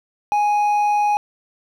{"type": "tone with hard clipping", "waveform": "triangle", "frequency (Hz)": 830.6, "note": "G#5", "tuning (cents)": 0, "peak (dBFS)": -16, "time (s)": [0.32, 1.17], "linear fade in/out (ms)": 0, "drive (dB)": 7, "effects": []}